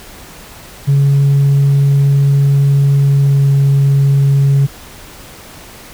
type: tone with pitch glide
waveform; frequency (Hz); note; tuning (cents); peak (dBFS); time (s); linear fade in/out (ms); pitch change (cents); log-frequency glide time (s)
sine; 139.9 to 138.85; C#3 to C#3; +16 to +3; -5; 0.87-4.67; 20; -13; 3-3.53
effects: tanh soft clip ceiling -5 dBFS + pink hiss -35 dBFS RMS until 5.93 s